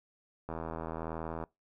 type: click train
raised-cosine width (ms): 1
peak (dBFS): -24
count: 78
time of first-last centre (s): 0.49-1.438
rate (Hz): 81.2
effects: noise-tail reverb RT60 0.2 s tail -23 dB re dry